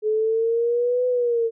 sine exponential two-way sweep, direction up then down, 426.1 to 502 to 451.6 Hz, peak -18 dBFS, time 0.02-1.51 s, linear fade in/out 50 ms, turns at 1.07 s, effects none

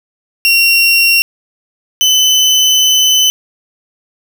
30% pulse tone pair in turn, 2744 / 3025 Hz, F7 / F#7, -31 / +38 cents, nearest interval major second, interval 169 cents, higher second, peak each -4 dBFS, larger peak neither, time 0.45-1.22 / 2.01-3.3 s, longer second, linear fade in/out 0 ms, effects none

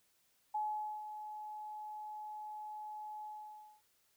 sine tone with ADSR envelope, 850 Hz, G#5, 40 cents sharp, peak -33 dBFS, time 0.54-3.82 s, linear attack 10 ms, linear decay 470 ms, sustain -10 dB, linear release 580 ms, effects white hiss -74 dBFS RMS until 4.16 s

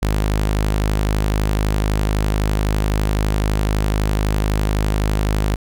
sawtooth tone, 51.91 Hz, G#1, in tune, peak -12 dBFS, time 0.02-5.56 s, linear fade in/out 10 ms, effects none

